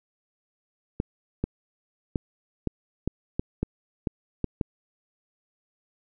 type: clicks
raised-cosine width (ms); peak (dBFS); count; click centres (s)
3; -12; 10; 1.001 / 1.44 / 2.158 / 2.673 / 3.076 / 3.395 / 3.63 / 4.072 / 4.443 / 4.612
effects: none